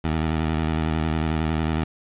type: tone with vibrato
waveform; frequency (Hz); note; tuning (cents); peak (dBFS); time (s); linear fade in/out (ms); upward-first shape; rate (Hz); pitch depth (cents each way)
15% pulse; 79.2; D#2; +31; -15; 0.04-1.84; 5; square; 11; 42
effects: resampled to 8000 Hz + 9-bit